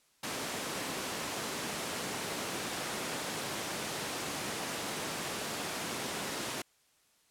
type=high-pass noise; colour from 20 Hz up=pink; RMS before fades=-37 dBFS; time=0.23-6.62 s; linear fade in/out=5 ms; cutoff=200 Hz; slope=12 dB/octave; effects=white hiss -69 dBFS RMS until 7.3 s + low-pass 11000 Hz 12 dB/octave